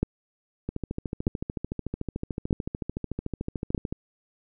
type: two click trains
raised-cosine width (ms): 3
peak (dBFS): -17 / -10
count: 45 / 4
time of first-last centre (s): 0.69-3.925 / 0.03-3.747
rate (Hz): 13.6 / 0.807
effects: none